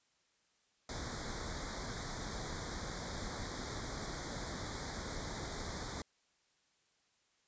pink band-stop noise, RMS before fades -42 dBFS, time 0.89-6.02 s, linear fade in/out 2 ms, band 2200 to 3400 Hz, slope 96 dB/octave, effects white hiss -75 dBFS RMS until 7.47 s + resampled to 16000 Hz

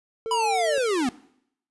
triangle tone, 450 Hz, A4, 39 cents sharp, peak -25 dBFS, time 0.26-0.78 s, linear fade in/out 0 ms
square linear sweep, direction down, 997 to 233.1 Hz, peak -22 dBFS, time 0.31-1.09 s, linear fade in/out 2 ms
effects noise-tail reverb RT60 0.7 s tail -20 dB re dry + resampled to 24000 Hz

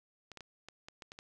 clicks, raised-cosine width 0.2 ms, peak -30 dBFS, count 8, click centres 0.317 / 0.373 / 0.407 / 0.686 / 0.885 / 1.022 / 1.119 / 1.189 s, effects none

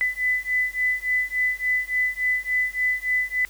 sine beating tone pair, 2000 / 2003.5 Hz, B6 / B6, +21 / +24 cents, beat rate 3.5 Hz, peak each -24 / -24 dBFS, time 0.01-3.45 s, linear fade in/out 0 ms, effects added 50 Hz sine -48 dBFS peak until 3.49 s + white hiss -49 dBFS RMS until 3.49 s

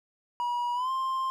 triangle tone with pitch glide, 965 to 1052.3 Hz, B5 to C6, -40 to +10 cents, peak -25 dBFS, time 0.4-1.3 s, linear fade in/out 0 ms, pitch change +150 cents, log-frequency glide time 0.74-0.9 s, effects none

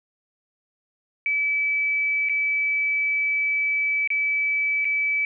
sine tone with dropouts, 2300 Hz, D7, 37 cents flat, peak -20 dBFS, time 1.26-5.25 s, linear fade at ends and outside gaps 1 ms, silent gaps 2.288-2.295 / 4.075-4.103 / 4.846-4.852 s, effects none

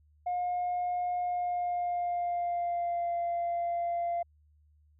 sine tone with pitch glide, 715 to 690.2 Hz, F5 to F5, +41 to -21 cents, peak -27 dBFS, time 0.26-4.23 s, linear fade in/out 10 ms, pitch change -62 cents, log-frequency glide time 1.19-3.16 s, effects tanh soft clip ceiling -26 dBFS + added 75 Hz sine -61 dBFS peak until 4.99 s

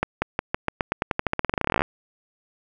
accelerating click train, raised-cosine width 0.5 ms, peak -6 dBFS, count 28, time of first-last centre 0.03-1.82 s, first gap 190 ms, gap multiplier 0.9, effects none

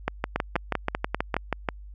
two click trains, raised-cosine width 0.5 ms, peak -9 / -9 dBFS, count 11 / 6, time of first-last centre 0.08-1.688 / 0.36-1.342 s, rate 6.22 / 5.09 Hz, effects added 50 Hz sine -40 dBFS peak until 1.94 s

